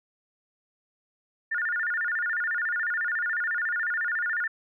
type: tone with vibrato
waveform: sine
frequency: 1603 Hz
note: G6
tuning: 38 cents sharp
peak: -25 dBFS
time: 1.51-4.48 s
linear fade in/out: 10 ms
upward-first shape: square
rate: 14 Hz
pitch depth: 190 cents each way
effects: none